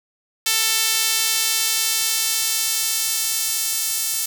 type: tone with high-pass filter sweep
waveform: sawtooth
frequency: 443.9 Hz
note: A4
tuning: 15 cents sharp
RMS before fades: -21 dBFS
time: 0.46-4.26 s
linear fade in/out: 5 ms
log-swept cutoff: 3400 to 7000 Hz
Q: 0.71
effects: none

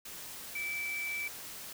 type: tone in noise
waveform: sine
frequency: 2317 Hz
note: D7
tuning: 24 cents flat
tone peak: -34 dBFS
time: 0.55-1.28 s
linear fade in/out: 5 ms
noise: white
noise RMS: -45 dBFS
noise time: 0.05-1.73 s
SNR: +8 dB
effects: none

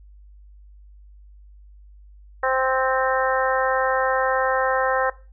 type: harmonic tone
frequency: 261.6 Hz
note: C4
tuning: in tune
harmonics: 2 / 3 / 4 / 5 / 6 / 7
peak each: -23 / -25 / -26 / -27 / -28 / -28 dBFS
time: 2.43-5.1 s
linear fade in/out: 5 ms
effects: noise-tail reverb RT60 0.3 s tail -17 dB re dry + added 50 Hz sine -44 dBFS peak until 5.32 s

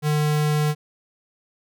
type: tone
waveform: square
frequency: 150.5 Hz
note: D3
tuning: 43 cents sharp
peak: -19 dBFS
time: 0.02-0.75 s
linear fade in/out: 50 ms
effects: none

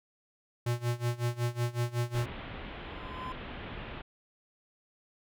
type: tone with tremolo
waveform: square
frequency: 120 Hz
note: B2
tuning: 49 cents flat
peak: -27 dBFS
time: 0.66-2.26 s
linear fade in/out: 5 ms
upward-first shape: sine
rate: 5.4 Hz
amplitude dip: 90%
type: low-pass noise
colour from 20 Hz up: pink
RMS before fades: -42 dBFS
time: 2.14-4.02 s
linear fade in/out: 10 ms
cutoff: 3500 Hz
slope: 48 dB/octave
type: tone with exponential growth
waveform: triangle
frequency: 1024 Hz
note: C6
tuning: 38 cents flat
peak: -34 dBFS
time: 2.44-3.32 s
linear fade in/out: 1 ms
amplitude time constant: 190 ms
effects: none

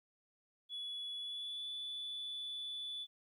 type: tone with pitch glide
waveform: sine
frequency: 3400 to 3467 Hz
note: G#7 to A7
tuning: +40 to -26 cents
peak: -39 dBFS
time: 0.69-3.07 s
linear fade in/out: 50 ms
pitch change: +34 cents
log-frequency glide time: 1.15-1.68 s
effects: tanh soft clip ceiling -38 dBFS + 13-bit

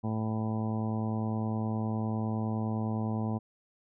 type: harmonic tone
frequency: 109.9 Hz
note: A2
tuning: 2 cents flat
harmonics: 1 / 2 / 3 / 4 / 5 / 6 / 7 / 8 / 9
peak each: -32 / -32 / -42 / -44 / -46 / -46 / -43 / -48 / -46 dBFS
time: 0.03-3.39 s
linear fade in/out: 20 ms
effects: none

